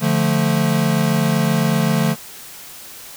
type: chord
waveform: square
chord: D minor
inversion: none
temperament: equal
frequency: 146.83 / 174.61 / 220 Hz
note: D3 / F3 / A3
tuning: 0 / 0 / 0 cents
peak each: -20 dBFS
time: 0-2.16 s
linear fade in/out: 50 ms
effects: white hiss -37 dBFS RMS until 3.16 s